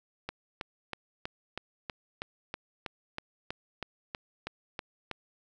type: click train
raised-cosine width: 0.3 ms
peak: -19 dBFS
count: 16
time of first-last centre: 0.29-5.113 s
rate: 3.11 Hz
effects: none